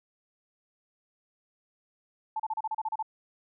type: tone bursts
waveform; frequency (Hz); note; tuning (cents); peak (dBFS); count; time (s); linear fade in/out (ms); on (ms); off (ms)
sine; 876; A5; -8; -28; 10; 2.36-3.027; 5; 37; 33
effects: none